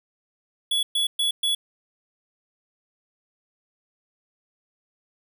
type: tone bursts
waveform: square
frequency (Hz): 3389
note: G#7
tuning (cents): +34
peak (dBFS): -21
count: 4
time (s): 0.71-1.55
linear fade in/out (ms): 5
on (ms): 120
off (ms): 120
effects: none